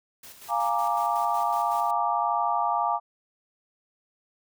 white noise with tremolo, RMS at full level -45 dBFS, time 0.23-1.91 s, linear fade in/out 5 ms, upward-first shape square, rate 5.4 Hz, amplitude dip 50%
sine chord, Bb dominant seventh, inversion second, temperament equal, 698.5 / 830.6 / 932.3 / 1174.7 Hz, F5 / Ab5 / Bb5 / D6, 0 / 0 / 0 / 0 cents, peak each -28 dBFS, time 0.48-3 s, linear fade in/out 50 ms
effects none

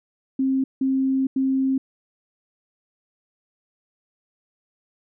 sine tone bursts at uneven times, 266 Hz, C4, 29 cents sharp, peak -18 dBFS, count 3, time 0.39-0.64 / 0.81-1.27 / 1.36-1.78 s, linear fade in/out 5 ms, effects none

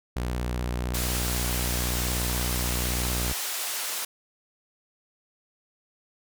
sawtooth tone with vibrato, 61 Hz, B1, 21 cents flat, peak -23 dBFS, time 0.16-3.33 s, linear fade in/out 5 ms, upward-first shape sine, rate 16 Hz, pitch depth 79 cents each way
white band-pass noise, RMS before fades -31 dBFS, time 0.94-4.05 s, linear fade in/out 5 ms, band 510 to 15000 Hz, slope 12 dB/octave
effects none

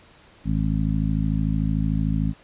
harmonic tone, 53.4 Hz, G#1, 49 cents sharp, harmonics 1 / 2 / 3 / 4 / 5, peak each -25 / -28 / -24 / -27 / -29 dBFS, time 0.44-2.34 s, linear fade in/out 50 ms, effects pink hiss -52 dBFS RMS until 2.43 s + resampled to 8000 Hz

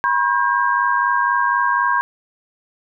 sine tone cluster, 973 / 1077 / 1602 Hz, B5 / C6 / G6, -26 / +50 / +37 cents, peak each -19 dBFS, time 0.04-2.01 s, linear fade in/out 0 ms, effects none

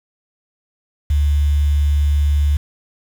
sine tone with quantisation, 72.7 Hz, D2, 17 cents flat, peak -12 dBFS, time 1.1-2.57 s, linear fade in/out 5 ms, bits 6, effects none

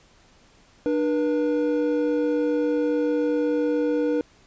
triangle tone pair together, 299.2 / 482.9 Hz, D4 / B4, +32 / -39 cents, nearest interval minor sixth, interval 829 cents, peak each -21 dBFS, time 0.86-4.21 s, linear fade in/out 0 ms, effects pink hiss -56 dBFS RMS until 4.46 s + resampled to 16000 Hz

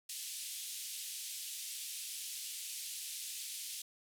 white band-pass noise, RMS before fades -44 dBFS, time 0.09-3.82 s, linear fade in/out 5 ms, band 2700 to 12000 Hz, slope 24 dB/octave, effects none

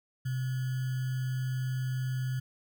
sine tone with sample-and-hold, 128.8 Hz, C3, 27 cents flat, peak -29 dBFS, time 0.25-2.4 s, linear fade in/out 10 ms, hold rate 1575 Hz, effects none

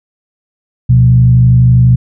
sine tone with frequency modulation, 123.47 Hz, B2, in tune, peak -3 dBFS, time 0.89-1.96 s, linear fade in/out 10 ms, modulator 52.1 Hz, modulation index 0.55, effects none

